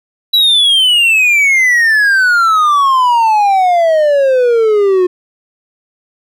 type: exponential sweep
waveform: triangle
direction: down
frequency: 3951 to 357.5 Hz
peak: -5 dBFS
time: 0.33-5.07 s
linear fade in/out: 10 ms
effects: none